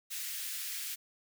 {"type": "high-pass noise", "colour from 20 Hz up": "white", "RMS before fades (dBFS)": -39, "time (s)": [0.1, 0.96], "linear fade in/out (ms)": 20, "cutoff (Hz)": 1700, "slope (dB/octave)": 24, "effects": []}